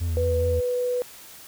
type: tone with vibrato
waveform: triangle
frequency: 83.2 Hz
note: E2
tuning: 17 cents sharp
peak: -21 dBFS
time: 0-0.61 s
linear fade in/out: 20 ms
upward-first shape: triangle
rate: 4.8 Hz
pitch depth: 58 cents each way
type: tone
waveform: sine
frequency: 493.9 Hz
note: B4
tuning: in tune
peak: -22 dBFS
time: 0.17-1.02 s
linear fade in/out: 0 ms
effects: white hiss -45 dBFS RMS until 1.47 s